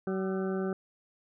harmonic tone with a mistuned harmonic, 190 Hz, F#3, 46 cents sharp, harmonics 1 / 2 / 3 / 4 / 6 / 7 / 8, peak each -32 / -32 / -41 / -44 / -48 / -47 / -46 dBFS, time 0.07-0.73 s, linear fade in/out 2 ms, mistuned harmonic 6, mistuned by +87 cents, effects none

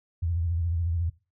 sine tone with vibrato, 84.5 Hz, E2, 43 cents sharp, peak -24 dBFS, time 0.22-1.1 s, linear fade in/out 10 ms, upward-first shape sine, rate 14 Hz, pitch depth 85 cents each way, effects noise-tail reverb RT60 0.3 s tail -20 dB re dry

